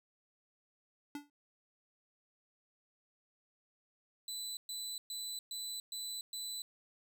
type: tone with exponential decay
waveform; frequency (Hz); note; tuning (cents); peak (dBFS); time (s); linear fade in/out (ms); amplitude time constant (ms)
square; 290; D4; -22; -38; 1.15-1.3; 2; 32
type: tone bursts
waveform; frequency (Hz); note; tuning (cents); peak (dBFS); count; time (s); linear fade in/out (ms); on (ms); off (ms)
25% pulse; 3993; B7; +18; -36; 6; 4.28-6.62; 2; 290; 120
effects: none